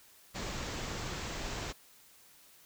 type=low-pass noise; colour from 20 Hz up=pink; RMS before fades=-39 dBFS; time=0.34-1.73 s; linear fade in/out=20 ms; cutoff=7800 Hz; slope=96 dB/octave; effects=white hiss -60 dBFS RMS until 2.65 s